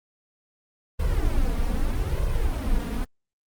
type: noise with flanger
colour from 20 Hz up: brown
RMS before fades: -23 dBFS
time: 0.99-3.05 s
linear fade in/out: 10 ms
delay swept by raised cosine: 1.9 to 4.3 ms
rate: 0.8 Hz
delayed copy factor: +0.75
effects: Opus 32 kbps